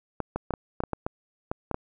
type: clicks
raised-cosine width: 1 ms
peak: -14 dBFS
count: 11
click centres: 0.203 / 0.36 / 0.507 / 0.538 / 0.804 / 0.837 / 0.933 / 1.065 / 1.515 / 1.713 / 1.744 s
effects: none